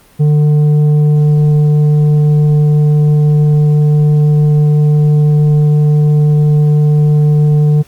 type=tone with tanh clipping; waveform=sine; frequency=149.5 Hz; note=D3; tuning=31 cents sharp; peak=-7 dBFS; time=0.19-7.83 s; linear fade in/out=20 ms; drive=6 dB; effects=pink hiss -45 dBFS RMS until 7.87 s + Opus 32 kbps